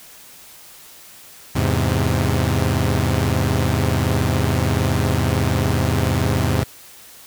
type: chord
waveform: sawtooth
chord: E augmented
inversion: none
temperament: equal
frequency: 82.41 / 103.83 / 130.81 Hz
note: E2 / G#2 / B#2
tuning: 0 / 0 / 0 cents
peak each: -17 dBFS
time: 1.55-6.64 s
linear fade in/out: 10 ms
effects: white hiss -43 dBFS RMS until 7.26 s